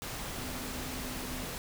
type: tone in noise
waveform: sine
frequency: 253.1 Hz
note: B3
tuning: 43 cents sharp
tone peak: -43 dBFS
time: 0.38-1.45 s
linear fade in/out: 0 ms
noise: pink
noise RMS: -39 dBFS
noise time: 0.02-1.58 s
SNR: -7 dB
effects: none